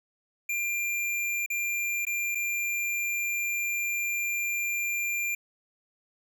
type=tone with dropouts; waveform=square; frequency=2385 Hz; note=D7; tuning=26 cents sharp; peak=-28 dBFS; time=0.49-5.35 s; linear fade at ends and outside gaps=5 ms; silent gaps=1.462-1.501 / 2.052-2.067 / 2.349-2.353 s; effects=none